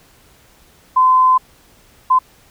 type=tone bursts at uneven times; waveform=sine; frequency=1026 Hz; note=C6; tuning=34 cents flat; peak=-8 dBFS; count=2; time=0.96-1.38 / 2.1-2.19 s; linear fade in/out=10 ms; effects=pink hiss -50 dBFS RMS until 2.5 s